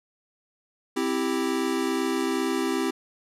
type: chord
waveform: square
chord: C major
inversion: none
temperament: equal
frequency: 261.6 / 329.6 / 392 Hz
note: C4 / E4 / G4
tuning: 0 / 0 / 0 cents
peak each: -29 dBFS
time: 0.96-2.91 s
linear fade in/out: 10 ms
effects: low-pass 12000 Hz 12 dB/octave